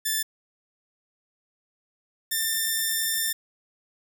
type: tone pair in turn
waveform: 5% pulse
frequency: 1760 / 1791.8 Hz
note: A6 / A6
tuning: 0 / +31 cents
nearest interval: unison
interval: 31 cents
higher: second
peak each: -13 dBFS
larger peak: neither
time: 0.05-0.23 / 2.31-3.33 s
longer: second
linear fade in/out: 10 ms
effects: none